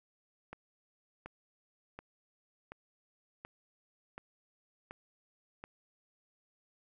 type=click train; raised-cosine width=0.5 ms; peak=-29 dBFS; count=8; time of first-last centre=0.53-5.639 s; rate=1.37 Hz; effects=none